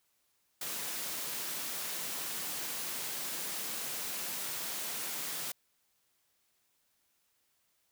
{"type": "high-pass noise", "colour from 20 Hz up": "white", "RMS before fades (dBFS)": -38, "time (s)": [0.61, 5.52], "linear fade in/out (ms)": 5, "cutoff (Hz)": 130, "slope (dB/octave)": 48, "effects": ["white hiss -75 dBFS RMS until 7.91 s"]}